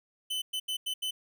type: tone bursts at uneven times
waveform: 45% pulse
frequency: 3029 Hz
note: F#7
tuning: 40 cents sharp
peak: -30 dBFS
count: 5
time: 0.3-0.42 / 0.53-0.6 / 0.68-0.77 / 0.86-0.94 / 1.02-1.11 s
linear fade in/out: 10 ms
effects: none